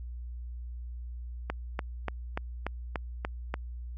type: click train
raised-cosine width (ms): 0.5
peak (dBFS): -16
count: 8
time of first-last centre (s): 1.5-3.541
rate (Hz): 3.43
effects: added 60 Hz sine -37 dBFS peak until 3.97 s